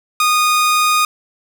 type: tone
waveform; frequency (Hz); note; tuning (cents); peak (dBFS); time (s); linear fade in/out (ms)
sawtooth; 1233; D#6; -16; -8; 0.2-1.05; 2
effects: none